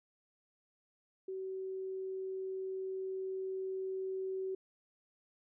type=tone with level ramp; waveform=sine; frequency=379.6 Hz; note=F#4; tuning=44 cents sharp; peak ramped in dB=-38 to -35 dBFS; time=1.28-4.55 s; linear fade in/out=5 ms; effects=none